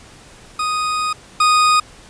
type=tone pair in turn; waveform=40% pulse; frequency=1244.5 / 1239.9 Hz; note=D#6 / D#6; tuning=0 / -6 cents; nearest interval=unison; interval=6 cents; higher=first; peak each=-17 / -10 dBFS; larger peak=second; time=0.59-1.13 / 1.4-1.8 s; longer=first; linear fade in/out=5 ms; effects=pink hiss -43 dBFS RMS until 2.09 s + resampled to 22050 Hz